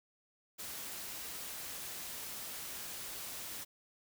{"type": "noise", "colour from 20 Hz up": "white", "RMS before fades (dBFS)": -44, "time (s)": [0.58, 3.65], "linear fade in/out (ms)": 20, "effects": []}